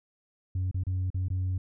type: tone with dropouts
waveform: sine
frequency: 92.5 Hz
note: F#2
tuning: in tune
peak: -24 dBFS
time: 0.55-1.58 s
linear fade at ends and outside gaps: 5 ms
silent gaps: 0.713-0.744 / 0.836-0.867 / 1.103-1.144 / 1.284-1.302 s
effects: tanh soft clip ceiling -25 dBFS